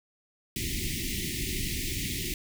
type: band-stop noise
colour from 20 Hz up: pink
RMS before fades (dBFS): -32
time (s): 0.56-2.34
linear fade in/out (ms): 2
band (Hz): 390 to 1900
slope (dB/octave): 96
effects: none